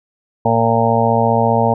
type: harmonic tone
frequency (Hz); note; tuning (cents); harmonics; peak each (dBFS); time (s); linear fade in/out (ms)
115; A#2; -23; 1 / 2 / 4 / 5 / 6 / 7 / 8; -19 / -19 / -19 / -19 / -19 / -19 / -19; 0.45-1.74; 5
effects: none